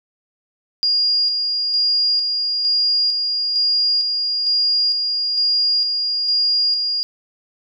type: tone with tremolo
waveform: sine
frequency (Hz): 4837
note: D#8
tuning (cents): -50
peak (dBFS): -14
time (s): 0.83-7.03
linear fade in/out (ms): 0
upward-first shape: square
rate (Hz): 1.1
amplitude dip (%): 35
effects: none